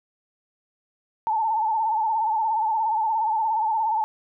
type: tone with vibrato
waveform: sine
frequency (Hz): 880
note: A5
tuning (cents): 0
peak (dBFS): -20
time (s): 1.27-4.04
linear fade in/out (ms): 0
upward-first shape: sine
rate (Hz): 17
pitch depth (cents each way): 71
effects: none